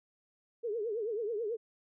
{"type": "tone with vibrato", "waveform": "sine", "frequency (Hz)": 440, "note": "A4", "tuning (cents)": 0, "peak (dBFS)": -32, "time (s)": [0.63, 1.57], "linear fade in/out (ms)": 20, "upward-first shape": "triangle", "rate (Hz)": 9.2, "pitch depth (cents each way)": 180, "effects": []}